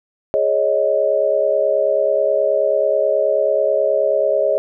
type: chord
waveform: sine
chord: Ab suspended fourth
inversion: none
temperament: just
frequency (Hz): 415.3 / 553.7 / 623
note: Ab4 / Db5 / Eb5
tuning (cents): 0 / -2 / +2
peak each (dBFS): -21 / -17 / -17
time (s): 0.34-4.58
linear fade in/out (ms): 0
effects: none